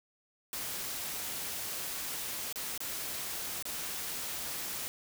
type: noise with dropouts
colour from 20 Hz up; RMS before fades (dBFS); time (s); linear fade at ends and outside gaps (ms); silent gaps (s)
white; -38; 0.53-4.88; 0; 2.526-2.558 / 2.777-2.804 / 3.625-3.654
effects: none